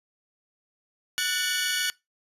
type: tone cluster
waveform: 20% pulse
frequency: 1477 / 1780 / 2260 / 2927 / 3346 Hz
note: F#6 / A6 / C#7 / F#7 / G#7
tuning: -3 / +20 / +33 / -19 / +12 cents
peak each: -23 / -28 / -28 / -29 / -28 dBFS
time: 1.18-1.9 s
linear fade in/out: 0 ms
effects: noise-tail reverb RT60 0.2 s tail -22 dB re dry + resampled to 32000 Hz